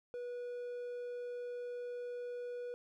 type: tone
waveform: triangle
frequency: 487.3 Hz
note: B4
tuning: 23 cents flat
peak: -38 dBFS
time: 0.14-2.74 s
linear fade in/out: 0 ms
effects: none